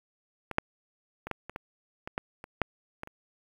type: clicks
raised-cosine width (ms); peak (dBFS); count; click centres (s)
0.5; -20 / -8 / -22 / -16 / -24 / -21 / -22 / -15 / -26 / -9 / -21 / -29; 12; 0.513 / 0.584 / 1.27 / 1.313 / 1.496 / 1.561 / 2.075 / 2.179 / 2.441 / 2.617 / 3.034 / 3.074
effects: 8-bit